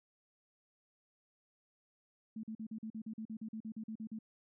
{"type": "tone bursts", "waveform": "sine", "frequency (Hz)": 220, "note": "A3", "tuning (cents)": 0, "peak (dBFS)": -40, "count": 16, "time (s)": [2.36, 4.189], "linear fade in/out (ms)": 5, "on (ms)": 74, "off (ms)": 43, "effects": []}